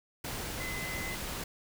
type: tone in noise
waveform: sine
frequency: 2037 Hz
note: C7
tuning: 47 cents flat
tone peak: -38 dBFS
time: 0.6-1.15 s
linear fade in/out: 5 ms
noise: pink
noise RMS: -38 dBFS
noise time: 0.24-1.44 s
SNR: -3 dB
effects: none